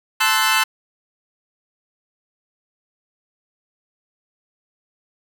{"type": "chord", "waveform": "20% pulse", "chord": "F# half-diminished seventh", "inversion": "first", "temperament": "equal with one note detuned", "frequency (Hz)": [880, 1046.5, 1318.5, 1501.5], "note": ["A5", "C6", "E6", "F#6"], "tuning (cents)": [0, 0, 0, 25], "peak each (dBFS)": -16, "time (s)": [0.2, 0.64], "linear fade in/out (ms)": 10, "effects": []}